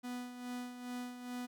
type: tone with tremolo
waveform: 45% pulse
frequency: 246.9 Hz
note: B3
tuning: in tune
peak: -39 dBFS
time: 0.03-1.47 s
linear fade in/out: 20 ms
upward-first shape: sine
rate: 2.4 Hz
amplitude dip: 60%
effects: none